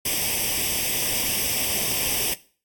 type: noise with comb filter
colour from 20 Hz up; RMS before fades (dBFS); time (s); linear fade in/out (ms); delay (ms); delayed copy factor
white; -24; 0.05-2.34; 5; 0.36; +0.8
effects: noise-tail reverb RT60 0.4 s tail -18 dB re dry + AAC 64 kbps